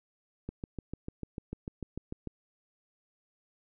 click train, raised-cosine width 3 ms, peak -24 dBFS, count 13, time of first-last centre 0.49-2.273 s, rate 6.73 Hz, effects none

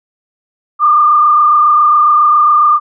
sine tone with frequency modulation, 1200 Hz, D6, 37 cents sharp, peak -5 dBFS, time 0.79-2.8 s, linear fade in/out 50 ms, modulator 27.3 Hz, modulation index 1, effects none

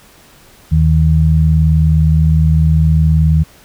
sine tone pair together, 78.1 / 157.47 Hz, D#2 / D#3, +7 / +21 cents, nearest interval octave, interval 1214 cents, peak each -10 dBFS, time 0.71-3.44 s, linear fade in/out 20 ms, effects pink hiss -44 dBFS RMS until 3.64 s

